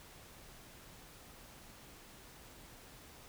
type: silence
effects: pink hiss -56 dBFS RMS until 3.28 s